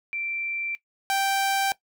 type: tone pair in turn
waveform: sine / sawtooth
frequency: 2349 / 783 Hz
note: D7 / G5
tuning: 0 / -2 cents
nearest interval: octave + perfect fifth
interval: 1902 cents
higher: first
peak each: -28 / -18 dBFS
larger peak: second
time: 0.13-0.75 / 1.1-1.72 s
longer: neither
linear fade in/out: 0 ms
effects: noise-tail reverb RT60 0.1 s tail -18 dB re dry